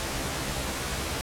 pink noise with comb filter, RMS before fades -31 dBFS, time 0-1.21 s, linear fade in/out 0 ms, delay 15 ms, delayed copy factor +0.85, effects low-pass 11000 Hz 12 dB/octave

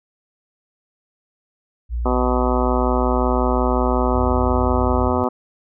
sine tone, 58.9 Hz, A#1, 19 cents sharp, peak -20 dBFS, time 1.89-5.12 s, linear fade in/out 50 ms
harmonic tone, 125.5 Hz, B2, 28 cents sharp, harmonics 2 / 3 / 4 / 5 / 6 / 7 / 8 / 9 / 10, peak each -22 / -24 / -25 / -26 / -27 / -27 / -28 / -29 / -29 dBFS, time 2.05-5.29 s, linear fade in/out 10 ms
sine tone with vibrato, 88.7 Hz, F2, 27 cents sharp, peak -24 dBFS, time 4.15-5.24 s, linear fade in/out 0 ms, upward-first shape square, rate 4.8 Hz, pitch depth 100 cents each way
effects none

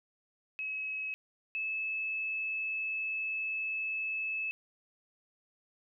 sine tone pair in turn, 2566 / 2605 Hz, E7 / E7, -47 / -21 cents, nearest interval unison, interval 26 cents, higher second, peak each -34 / -32 dBFS, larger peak second, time 0.59-1.14 / 1.55-4.51 s, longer second, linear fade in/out 0 ms, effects none

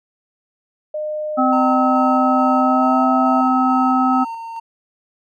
sine tone with pitch glide, 609 to 656.5 Hz, D#5 to E5, -37 to -7 cents, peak -21 dBFS, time 0.94-3.41 s, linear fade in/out 5 ms, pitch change +130 cents, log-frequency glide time 2.58-3.01 s
harmonic tone, 257.8 Hz, C4, 26 cents flat, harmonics 1 / 3 / 5, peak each -16 / -18 / -18 dBFS, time 1.37-4.25 s, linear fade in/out 20 ms
triangle tone with tremolo, 914 Hz, A#5, 34 cents flat, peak -23 dBFS, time 1.52-4.6 s, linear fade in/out 10 ms, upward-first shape square, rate 2.3 Hz, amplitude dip 30%
effects none

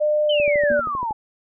sine tone with pitch glide, 602 to 584.9 Hz, D5 to D5, +43 to -7 cents, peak -16 dBFS, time 0-0.81 s, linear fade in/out 20 ms, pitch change -50 cents, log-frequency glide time 0.25-0.43 s
sine exponential sweep, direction down, 3135 to 833 Hz, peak -22 dBFS, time 0.29-1.13 s, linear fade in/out 10 ms
click train, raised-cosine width 2 ms, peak -21 dBFS, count 10, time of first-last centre 0.4-1.109 s, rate 12.7 Hz
sine tone with exponential decay, 237.1 Hz, A#3, 30 cents sharp, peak -24 dBFS, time 0.7-1.05 s, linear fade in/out 2 ms, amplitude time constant 74 ms
effects none

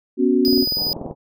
sine chord, B suspended second, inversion none, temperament equal, 246.9 / 277.2 / 370 Hz, B3 / C#4 / F#4, 0 / 0 / 0 cents, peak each -18 dBFS, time 0.17-0.66 s, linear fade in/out 50 ms
square tone, 4964 Hz, D#8, 5 cents flat, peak -20 dBFS, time 0.45-0.93 s, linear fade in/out 0 ms
click train, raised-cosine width 2 ms, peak -17 dBFS, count 14, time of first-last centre 0.48-1.111 s, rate 20.6 Hz
pink band-pass noise, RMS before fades -34 dBFS, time 0.75-1.15 s, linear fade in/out 50 ms, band 150 to 910 Hz, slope 48 dB/octave
effects none

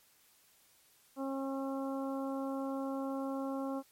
harmonic tone, 270.6 Hz, C#4, 42 cents flat, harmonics 1 / 2 / 3 / 4 / 5, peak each -36 / -40 / -45 / -46 / -51 dBFS, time 1.16-3.83 s, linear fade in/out 50 ms, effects white hiss -66 dBFS RMS until 3.91 s + MP3 64 kbps

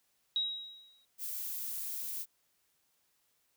sine tone with exponential decay, 3827 Hz, A#7, 45 cents sharp, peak -27 dBFS, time 0.36-1.05 s, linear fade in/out 1 ms, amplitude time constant 150 ms
violet noise, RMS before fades -39 dBFS, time 1.18-2.26 s, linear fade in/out 50 ms
effects white hiss -75 dBFS RMS until 3.56 s

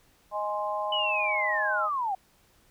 sine chord, Ab major, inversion second, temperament equal, 622.3 / 830.6 / 1046.5 Hz, Eb5 / Ab5 / C6, 0 / 0 / 0 cents, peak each -32 dBFS, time 0.31-1.9 s, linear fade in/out 50 ms
sine linear sweep, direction down, 2995 to 740 Hz, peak -26 dBFS, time 0.92-2.15 s, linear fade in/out 5 ms
effects pink hiss -63 dBFS RMS until 2.7 s

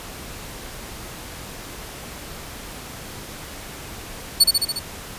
sawtooth tone with echo, 4440 Hz, C#8, 2 cents sharp, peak -6 dBFS, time 4.4-4.44 s, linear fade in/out 10 ms, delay 71 ms, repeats 5, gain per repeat -3 dB, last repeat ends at 4.795 s, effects pink hiss -36 dBFS RMS until 5.18 s + resampled to 32000 Hz

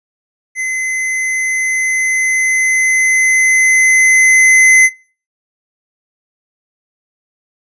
square tone with level ramp, 2047 Hz, C7, 38 cents flat, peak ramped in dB -16 to -4 dBFS, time 0.55-4.9 s, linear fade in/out 50 ms, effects noise-tail reverb RT60 0.4 s tail -22 dB re dry + resampled to 24000 Hz

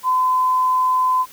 sine tone, 1019 Hz, C6, 46 cents flat, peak -14 dBFS, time 0.03-1.26 s, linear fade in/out 50 ms, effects white hiss -44 dBFS RMS until 1.32 s

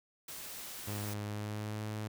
white noise, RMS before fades -45 dBFS, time 0.28-1.14 s, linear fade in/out 5 ms
sawtooth tone with pitch glide, 103.83 to 107.12 Hz, G#2 to A2, 0 to -46 cents, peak -33 dBFS, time 0.87-2.08 s, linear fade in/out 10 ms, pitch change +54 cents, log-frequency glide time 1.2-1.83 s
effects none

